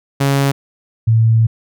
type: tone pair in turn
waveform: sawtooth / sine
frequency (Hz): 138.59 / 112.75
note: C#3 / A2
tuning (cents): 0 / +43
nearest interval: major third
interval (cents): 357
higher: first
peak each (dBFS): -8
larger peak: neither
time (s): 0.2-0.52 / 1.07-1.47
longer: second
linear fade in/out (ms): 10
effects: none